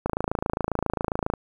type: click train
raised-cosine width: 1 ms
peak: -10 dBFS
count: 36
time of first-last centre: 0.06-1.337 s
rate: 27.4 Hz
effects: 8-bit